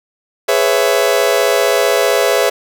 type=chord; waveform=40% pulse; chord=C# minor seventh; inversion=second; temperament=just; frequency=415.8 / 498.9 / 554.4 / 665.2 Hz; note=G#4 / B4 / C#5 / E5; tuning=+2 / +17 / 0 / +16 cents; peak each=-16 dBFS; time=0.48-2.5 s; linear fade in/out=10 ms; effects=none